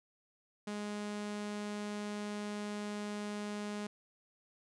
sawtooth tone, 207.7 Hz, G#3, in tune, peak -34 dBFS, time 0.67-3.87 s, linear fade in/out 5 ms, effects resampled to 22050 Hz

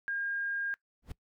sine tone, 1615 Hz, G#6, 49 cents flat, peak -31 dBFS, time 0.08-0.74 s, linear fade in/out 0 ms
brown noise with exponential growth, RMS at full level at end -35 dBFS, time 1.02-1.12 s, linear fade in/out 5 ms, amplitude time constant 20 ms
effects noise-tail reverb RT60 0.1 s tail -21 dB re dry

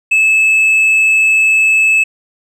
sine tone with tanh clipping, 2607 Hz, E7, 20 cents flat, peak -8 dBFS, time 0.11-2.04 s, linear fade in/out 10 ms, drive 3 dB, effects none

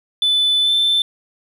sine tone with pitch glide, 3500 to 3539 Hz, A7 to A7, -10 to +9 cents, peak -11 dBFS, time 0.22-1.02 s, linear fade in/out 2 ms, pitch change +19 cents, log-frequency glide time 0.62-0.72 s, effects tanh soft clip ceiling -11 dBFS + 8-bit

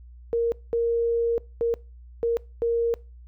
sine tone bursts at uneven times, 466.2 Hz, A#4, in tune, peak -20 dBFS, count 5, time 0.33-0.52 / 0.73-1.38 / 1.61-1.74 / 2.23-2.37 / 2.62-2.94 s, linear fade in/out 0 ms, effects noise-tail reverb RT60 0.3 s tail -24 dB re dry + added 60 Hz sine -43 dBFS peak until 3.27 s

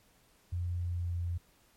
sine tone with pitch glide, 87.8 to 86.59 Hz, F2 to F2, +10 to -14 cents, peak -31 dBFS, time 0.52-1.38 s, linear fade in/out 10 ms, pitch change -24 cents, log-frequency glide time 0.76-1.2 s, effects pink hiss -66 dBFS RMS until 1.76 s + MP3 64 kbps

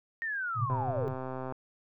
sine linear sweep, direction down, 1864.7 to 392 Hz, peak -31 dBFS, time 0.22-1.08 s, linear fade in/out 0 ms
pink band-pass noise, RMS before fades -35 dBFS, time 0.54-1.17 s, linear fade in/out 50 ms, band 110 to 130 Hz, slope 96 dB/octave
click train, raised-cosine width 1 ms, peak -24 dBFS, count 108, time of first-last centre 0.7-1.523 s, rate 130 Hz
effects none

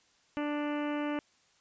harmonic tone, 294.5 Hz, D4, 5 cents sharp, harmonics 1 / 2 / 3 / 4 / 5 / 6 / 7 / 8 / 9 / 10, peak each -32 / -38 / -42 / -44 / -46 / -48 / -49 / -50 / -51 / -52 dBFS, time 0.37-1.19 s, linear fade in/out 0 ms, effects white hiss -67 dBFS RMS until 1.6 s + resampled to 16000 Hz

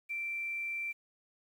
sine tone with quantisation, 2348 Hz, D7, 1 cent flat, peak -34 dBFS, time 0.09-0.93 s, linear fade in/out 20 ms, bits 10, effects none

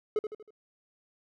triangle tone with echo, 426.6 Hz, G#4, 46 cents sharp, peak -22 dBFS, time 0.16-0.19 s, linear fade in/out 2 ms, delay 79 ms, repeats 4, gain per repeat -7 dB, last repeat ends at 0.506 s, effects none

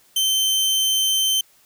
sawtooth tone, 3099 Hz, G7, 21 cents flat, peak -14 dBFS, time 0.16-1.41 s, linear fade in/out 5 ms, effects white hiss -56 dBFS RMS until 1.65 s

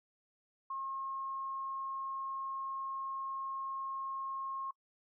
sine tone, 1077 Hz, C6, 50 cents sharp, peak -37 dBFS, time 0.7-4.71 s, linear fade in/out 5 ms, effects noise-tail reverb RT60 0.1 s tail -23 dB re dry

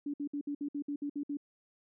sine tone bursts, 288.1 Hz, D4, 33 cents flat, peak -33 dBFS, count 10, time 0.06-1.371 s, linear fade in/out 5 ms, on 78 ms, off 59 ms, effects none

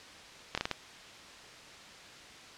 slowing click train, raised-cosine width 0.2 ms, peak -13 dBFS, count 5, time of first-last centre 0.55-0.713 s, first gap 26 ms, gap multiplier 1.31, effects white hiss -50 dBFS RMS until 2.57 s + low-pass 5000 Hz 12 dB/octave

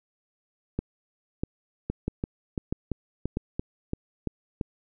two click trains, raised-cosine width 3 ms, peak -15 / -14 dBFS, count 9 / 5, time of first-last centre 1.9-4.612 / 0.79-3.371 s, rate 2.95 / 1.55 Hz, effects none

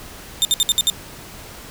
sawtooth tone bursts, 3600 Hz, A7, 39 cents sharp, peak -10 dBFS, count 6, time 0.42-0.899 s, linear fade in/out 0 ms, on 29 ms, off 61 ms, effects pink hiss -38 dBFS RMS until 1.7 s

